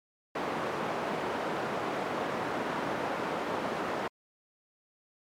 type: band-pass noise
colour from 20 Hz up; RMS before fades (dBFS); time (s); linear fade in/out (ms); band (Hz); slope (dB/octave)
white; -33; 0.35-4.08; 5; 190 to 1000; 12
effects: MP3 96 kbps